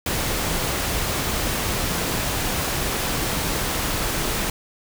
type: noise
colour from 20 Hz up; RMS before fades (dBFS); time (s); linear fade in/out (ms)
pink; -24; 0.06-4.5; 2
effects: none